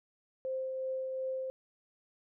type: tone with tremolo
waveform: sine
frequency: 523.3 Hz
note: C5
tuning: in tune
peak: -32 dBFS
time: 0.45-1.5 s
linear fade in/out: 0 ms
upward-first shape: triangle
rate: 2.7 Hz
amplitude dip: 30%
effects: none